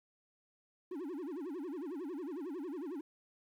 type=tone with vibrato; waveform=triangle; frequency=319.2 Hz; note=D#4; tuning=44 cents sharp; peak=-37 dBFS; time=0.91-3.01 s; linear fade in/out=5 ms; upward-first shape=sine; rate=11 Hz; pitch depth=290 cents each way; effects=12-bit